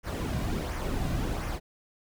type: noise with flanger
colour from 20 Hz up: brown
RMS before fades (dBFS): -31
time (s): 0.03-1.6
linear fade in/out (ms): 50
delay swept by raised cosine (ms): 0.24 to 2.34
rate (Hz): 1.4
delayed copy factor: -0.55
effects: none